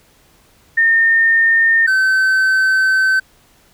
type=tone pair in turn; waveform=sine / triangle; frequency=1822 / 1535.4 Hz; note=A#6 / G6; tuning=-40 / -36 cents; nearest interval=minor third; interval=296 cents; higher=first; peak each=-9 / -9 dBFS; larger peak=neither; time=0.77-1.87 / 1.87-3.2 s; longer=second; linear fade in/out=10 ms; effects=pink hiss -52 dBFS RMS until 3.73 s